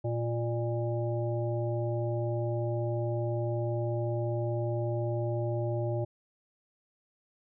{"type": "harmonic tone with a mistuned harmonic", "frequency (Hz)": 116.9, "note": "A#2", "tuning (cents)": 5, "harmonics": [1, 3, 5, 7], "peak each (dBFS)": [-30, -35, -35, -43], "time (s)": [0.04, 6.05], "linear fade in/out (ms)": 10, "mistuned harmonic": 5, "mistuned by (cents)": 30, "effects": []}